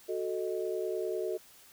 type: chord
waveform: sine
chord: D# diminished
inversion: first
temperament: equal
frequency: 370 / 440 / 622.3 Hz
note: F#4 / A4 / D#5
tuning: 0 / 0 / 0 cents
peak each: -34 / -35 / -38 dBFS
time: 0.08-1.38 s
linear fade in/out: 20 ms
effects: white hiss -57 dBFS RMS until 1.72 s